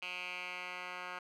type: tone with band-pass filter sweep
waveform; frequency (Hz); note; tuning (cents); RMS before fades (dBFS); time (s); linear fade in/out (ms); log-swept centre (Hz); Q
10% pulse; 180; F#3; -47; -43; 0.02-1.19; 5; 2600 to 1700; 3.9
effects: none